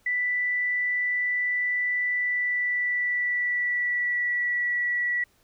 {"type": "tone with pitch glide", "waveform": "sine", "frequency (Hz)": [1978, 1944], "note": ["B6", "B6"], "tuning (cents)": [2, -28], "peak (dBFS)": -23, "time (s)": [0.06, 5.24], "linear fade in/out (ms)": 5, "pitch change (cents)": -30, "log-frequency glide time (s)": [2.09, 4.7], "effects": ["pink hiss -64 dBFS RMS until 5.43 s"]}